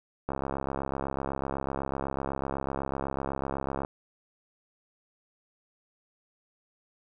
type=click train; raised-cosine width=1 ms; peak=-17 dBFS; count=243; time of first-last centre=0.29-3.849 s; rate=68 Hz; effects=none